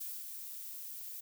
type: noise with ADSR envelope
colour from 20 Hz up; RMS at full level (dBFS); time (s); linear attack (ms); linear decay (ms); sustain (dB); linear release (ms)
violet; -41; 0-1.21; 10; 230; -4; 13
effects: none